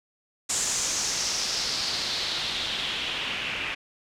white noise with low-pass filter sweep, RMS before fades -29 dBFS, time 0.49-3.75 s, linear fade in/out 10 ms, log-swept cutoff 7400 to 2500 Hz, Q 3.5, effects none

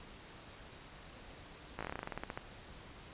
slowing click train, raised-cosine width 0.5 ms, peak -24 dBFS, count 16, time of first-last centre 1.79-2.375 s, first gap 17 ms, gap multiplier 1.11, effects pink hiss -53 dBFS RMS until 3.13 s + resampled to 8000 Hz

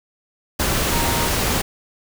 sine tone in noise, 932.3 Hz, A#5, in tune, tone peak -26 dBFS, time 0.92-1.27 s, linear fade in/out 10 ms, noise pink, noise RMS -20 dBFS, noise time 0.59-1.62 s, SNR -9 dB, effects none

